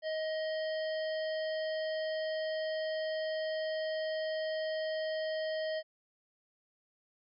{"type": "harmonic tone", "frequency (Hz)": 629, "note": "D#5", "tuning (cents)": 19, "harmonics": [1, 3, 5, 7, 8], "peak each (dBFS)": [-33, -43, -47, -50, -51], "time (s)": [0.02, 5.83], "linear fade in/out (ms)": 50, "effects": []}